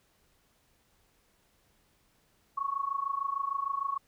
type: tone with amplitude modulation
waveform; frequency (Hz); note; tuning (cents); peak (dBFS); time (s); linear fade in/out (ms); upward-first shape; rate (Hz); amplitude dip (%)
sine; 1108; C#6; -1; -26; 2.57-3.98; 10; sine; 26.6; 85
effects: pink hiss -69 dBFS RMS until 4.07 s